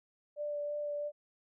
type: tone with vibrato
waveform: sine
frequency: 587.3 Hz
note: D5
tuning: in tune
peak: -34 dBFS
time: 0.36-1.12 s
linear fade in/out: 50 ms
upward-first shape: sine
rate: 3 Hz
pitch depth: 11 cents each way
effects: none